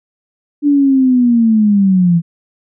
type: linear sweep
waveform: sine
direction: down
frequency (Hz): 293.7 to 165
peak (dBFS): -7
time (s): 0.62-2.22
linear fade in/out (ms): 50
effects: none